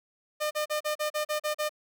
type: tone bursts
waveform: sawtooth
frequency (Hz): 605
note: D#5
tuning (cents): -49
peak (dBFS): -23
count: 9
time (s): 0.4-1.694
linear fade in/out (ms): 20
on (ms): 110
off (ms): 38
effects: none